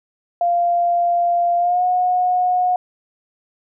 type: tone with pitch glide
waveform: sine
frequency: 695 to 726.2 Hz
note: F5 to F#5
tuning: -9 to -33 cents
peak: -14 dBFS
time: 0.41-2.76 s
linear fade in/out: 2 ms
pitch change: +76 cents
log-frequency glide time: 1.58-1.84 s
effects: none

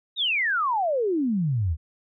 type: exponential sweep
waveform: sine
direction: down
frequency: 3851 to 72.4 Hz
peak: -21 dBFS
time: 0.16-1.77 s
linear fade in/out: 50 ms
effects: none

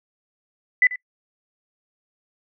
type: tone with echo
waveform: sine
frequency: 1997 Hz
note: B6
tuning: 19 cents sharp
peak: -12 dBFS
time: 0.82-0.87 s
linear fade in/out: 2 ms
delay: 89 ms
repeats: 1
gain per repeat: -15 dB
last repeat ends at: 0.959 s
effects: noise-tail reverb RT60 0.1 s tail -24 dB re dry

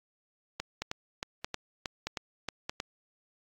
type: two click trains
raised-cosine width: 0.2 ms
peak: -16 / -16 dBFS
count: 8 / 4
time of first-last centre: 0.6-2.801 / 0.82-2.695 s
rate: 3.18 / 1.6 Hz
effects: AAC 64 kbps

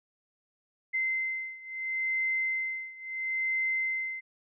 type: beating tone pair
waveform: sine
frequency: 2071 / 2071.74 Hz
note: C7 / C7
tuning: -18 / -18 cents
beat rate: 0.74 Hz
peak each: -31 / -33 dBFS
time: 0.93-4.21 s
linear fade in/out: 20 ms
effects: none

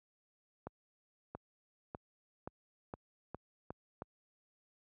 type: accelerating click train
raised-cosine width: 1 ms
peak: -28 dBFS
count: 8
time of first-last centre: 0.67-4.021 s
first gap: 680 ms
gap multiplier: 0.88
effects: high-pass 60 Hz 12 dB/octave

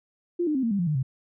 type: tone with pitch steps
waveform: sine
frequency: 348.1 / 303 / 263.8 / 229.7 / 199.93 / 174.05 / 151.52 / 131.91 Hz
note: F4 / D#4 / C4 / A#3 / G3 / F3 / D#3 / C3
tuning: -6 / -46 / +14 / -25 / +34 / -6 / -46 / +14 cents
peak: -22 dBFS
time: 0.39-1.03 s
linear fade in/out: 10 ms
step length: 80 ms
effects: none

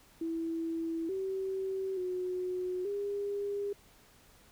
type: tone with pitch steps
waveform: sine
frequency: 328.8 / 383 / 364.9 / 404.6 Hz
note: E4 / G4 / F#4 / G#4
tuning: -4 / -40 / -24 / -45 cents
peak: -32 dBFS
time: 0.21-3.73 s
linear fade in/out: 5 ms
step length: 880 ms
effects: pink hiss -61 dBFS RMS until 4.51 s

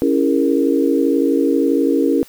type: chord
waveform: sine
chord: A# half-diminished seventh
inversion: first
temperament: equal with one note detuned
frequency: 277.2 / 329.6 / 407.9 / 466.2 Hz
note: C#4 / E4 / G#4 / A#4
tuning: 0 / 0 / -31 / 0 cents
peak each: -16 / -18 / -21 / -19 dBFS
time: 0.02-2.23 s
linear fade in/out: 0 ms
effects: white hiss -45 dBFS RMS until 2.28 s

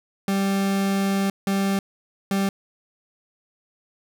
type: tone bursts at uneven times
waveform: 40% pulse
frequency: 196 Hz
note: G3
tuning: in tune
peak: -19 dBFS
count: 3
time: 0.28-1.3 / 1.47-1.79 / 2.31-2.49 s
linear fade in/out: 2 ms
effects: none

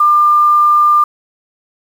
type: tone with quantisation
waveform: sine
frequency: 1197 Hz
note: D6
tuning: 33 cents sharp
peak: -6 dBFS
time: 0-1.04 s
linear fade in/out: 5 ms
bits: 6
effects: none

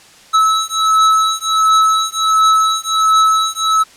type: beating tone pair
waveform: square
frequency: 1300 / 1301.4 Hz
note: E6 / E6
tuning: -24 / -23 cents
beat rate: 1.4 Hz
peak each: -14 dBFS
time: 0.33-3.84 s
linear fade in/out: 20 ms
effects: white hiss -43 dBFS RMS until 3.96 s + low-pass 8000 Hz 12 dB/octave

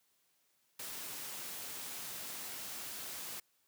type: noise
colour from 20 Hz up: white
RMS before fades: -44 dBFS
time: 0.79-3.4 s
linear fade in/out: 5 ms
effects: white hiss -75 dBFS RMS until 3.67 s + high-pass 100 Hz 12 dB/octave

